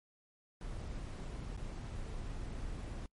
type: noise with dropouts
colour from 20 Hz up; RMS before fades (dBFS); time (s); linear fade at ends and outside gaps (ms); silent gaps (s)
brown; -42; 0.61-3.06; 1; 1.566-1.575
effects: noise-tail reverb RT60 0.1 s tail -25 dB re dry + MP3 48 kbps